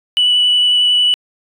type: tone with vibrato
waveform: sine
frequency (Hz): 2960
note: F#7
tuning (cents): 0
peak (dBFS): -8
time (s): 0.17-1.14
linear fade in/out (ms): 0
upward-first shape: sine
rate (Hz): 11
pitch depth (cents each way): 10
effects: tanh soft clip ceiling -6 dBFS